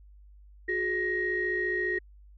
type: tone cluster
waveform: sine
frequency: 363.1 / 417.8 / 1878 Hz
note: F#4 / G#4 / A#6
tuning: -33 / +10 / +12 cents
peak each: -31 / -35 / -28 dBFS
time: 0.68-1.99 s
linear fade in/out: 10 ms
effects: tanh soft clip ceiling -17 dBFS + added 50 Hz sine -50 dBFS peak until 2.37 s